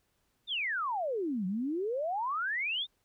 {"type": "exponential two-way sweep", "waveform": "sine", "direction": "down then up", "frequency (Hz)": [3731, 178, 3731], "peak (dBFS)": -30, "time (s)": [0.47, 2.87], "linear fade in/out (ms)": 50, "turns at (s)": 1.46, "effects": ["pink hiss -75 dBFS RMS until 3.04 s"]}